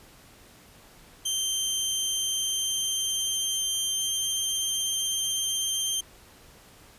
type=tone with pitch glide; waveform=20% pulse; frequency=3136 to 3154 Hz; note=G7 to G7; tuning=0 to +10 cents; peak=-20 dBFS; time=1.25-6.01 s; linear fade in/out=10 ms; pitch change=+10 cents; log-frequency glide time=1.87-4.34 s; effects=pink hiss -53 dBFS RMS until 6.98 s + resampled to 32000 Hz